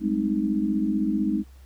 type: chord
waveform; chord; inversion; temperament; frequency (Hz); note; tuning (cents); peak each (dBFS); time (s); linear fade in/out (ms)
sine; Ab major seventh; third; equal with one note detuned; 196 / 211.6 / 261.6 / 311.1; G3 / Ab3 / C4 / Eb4; 0 / +33 / 0 / 0; -30 / -25 / -29 / -26; 0-1.44; 50
effects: added 66 Hz sine -45 dBFS peak until 1.65 s + pink hiss -60 dBFS RMS until 1.65 s